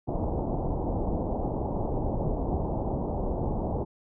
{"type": "low-pass noise", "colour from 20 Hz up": "pink", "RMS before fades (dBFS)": -29, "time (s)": [0.07, 3.85], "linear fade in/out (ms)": 20, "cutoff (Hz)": 880, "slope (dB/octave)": 48, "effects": []}